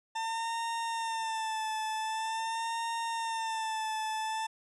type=tone with vibrato; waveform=40% pulse; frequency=896 Hz; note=A5; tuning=31 cents sharp; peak=-31 dBFS; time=0.15-4.47 s; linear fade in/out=10 ms; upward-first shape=sine; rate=0.45 Hz; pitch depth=48 cents each way; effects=resampled to 24000 Hz